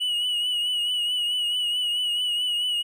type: tone with vibrato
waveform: triangle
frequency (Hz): 2925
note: F#7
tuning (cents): -21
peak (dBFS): -21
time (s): 0-2.83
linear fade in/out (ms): 20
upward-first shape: triangle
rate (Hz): 4.6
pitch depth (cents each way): 49
effects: none